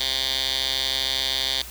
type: tone with band-pass filter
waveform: 10% pulse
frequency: 132.6 Hz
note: C3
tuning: 23 cents sharp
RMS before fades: -25 dBFS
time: 0-1.62 s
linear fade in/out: 5 ms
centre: 3900 Hz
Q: 8.1
effects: added 60 Hz sine -41 dBFS peak until 1.7 s + white hiss -40 dBFS RMS until 1.7 s